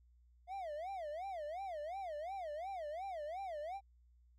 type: tone with vibrato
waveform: triangle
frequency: 682 Hz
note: F5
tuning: 41 cents flat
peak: -39 dBFS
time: 0.47-3.81 s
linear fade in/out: 50 ms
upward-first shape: sine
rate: 2.8 Hz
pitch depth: 260 cents each way
effects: added 60 Hz sine -64 dBFS peak until 4.38 s